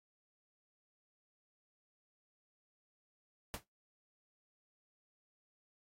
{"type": "noise with exponential decay", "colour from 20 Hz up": "pink", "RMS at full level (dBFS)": -38, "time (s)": [3.54, 3.64], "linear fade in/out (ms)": 0, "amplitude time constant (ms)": 20, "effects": ["noise-tail reverb RT60 0.2 s tail -25 dB re dry", "AAC 48 kbps"]}